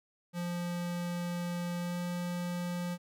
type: tone with pitch glide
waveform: square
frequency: 174.61 to 175.93 Hz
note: F3 to F3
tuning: 0 to +13 cents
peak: -34 dBFS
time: 0.33-2.98 s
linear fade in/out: 50 ms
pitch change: +13 cents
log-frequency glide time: 1.79-1.98 s
effects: none